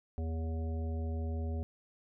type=harmonic tone with a mistuned harmonic; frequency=80.5 Hz; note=E2; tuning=41 cents flat; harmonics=1 / 3 / 5 / 7 / 9; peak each=-33 / -43 / -47 / -50 / -52 dBFS; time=0.18-1.63 s; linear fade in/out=0 ms; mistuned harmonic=5; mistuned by=+23 cents; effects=none